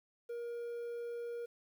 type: tone with quantisation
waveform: triangle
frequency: 473 Hz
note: A#4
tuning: 25 cents sharp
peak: -37 dBFS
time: 0.29-1.46 s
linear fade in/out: 10 ms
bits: 11
effects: none